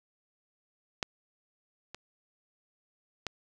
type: clicks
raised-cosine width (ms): 0.2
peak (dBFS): -12 / -24 / -16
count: 3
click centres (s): 1.028 / 1.946 / 3.267
effects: none